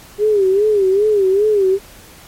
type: tone with vibrato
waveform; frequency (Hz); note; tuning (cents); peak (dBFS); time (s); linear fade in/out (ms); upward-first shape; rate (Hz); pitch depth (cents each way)
sine; 402.6; G4; +46; -10; 0.18-1.79; 50; sine; 2.5; 120
effects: pink hiss -41 dBFS RMS until 2.27 s + MP3 64 kbps